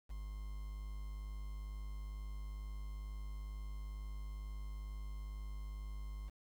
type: tone with quantisation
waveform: triangle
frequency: 51.1 Hz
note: G#1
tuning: 27 cents flat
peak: -40 dBFS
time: 0.09-6.3 s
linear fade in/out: 20 ms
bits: 10
effects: none